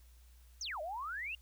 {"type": "exponential two-way sweep", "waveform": "sine", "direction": "down then up", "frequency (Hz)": [6645, 587.3, 2867], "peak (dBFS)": -38, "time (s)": [0.61, 1.35], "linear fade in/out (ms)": 2, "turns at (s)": 0.81, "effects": ["added 60 Hz sine -57 dBFS peak until 1.41 s", "white hiss -69 dBFS RMS until 1.41 s"]}